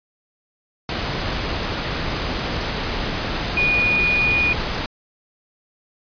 sine tone in noise, 2454 Hz, D#7, 25 cents flat, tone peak -16 dBFS, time 3.57-4.53 s, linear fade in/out 2 ms, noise pink, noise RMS -24 dBFS, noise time 0.89-4.86 s, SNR +5 dB, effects resampled to 11025 Hz

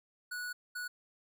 square tone bursts at uneven times, 1469 Hz, F#6, 13 cents flat, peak -38 dBFS, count 2, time 0.31-0.53 / 0.75-0.88 s, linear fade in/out 10 ms, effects none

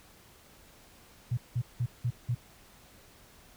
sine tone bursts, 120.8 Hz, B2, 38 cents flat, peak -26 dBFS, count 5, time 1.31-2.35 s, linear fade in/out 10 ms, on 64 ms, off 180 ms, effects pink hiss -57 dBFS RMS until 3.56 s

